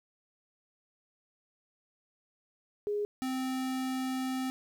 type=tone pair in turn; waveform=sine / square; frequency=414 / 259.9 Hz; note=G#4 / C4; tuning=-5 / -11 cents; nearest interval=minor sixth; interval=806 cents; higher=first; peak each=-29 / -32 dBFS; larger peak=first; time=2.87-3.05 / 3.22-4.5 s; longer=second; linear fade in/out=0 ms; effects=11-bit